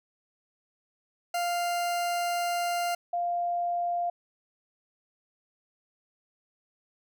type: tone pair in turn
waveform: 40% pulse / sine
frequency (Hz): 698 / 698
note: F5 / F5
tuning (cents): -1 / -1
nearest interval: unison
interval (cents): 0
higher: neither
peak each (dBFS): -26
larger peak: neither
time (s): 1.34-2.95 / 3.13-4.1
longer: first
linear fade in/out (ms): 5
effects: none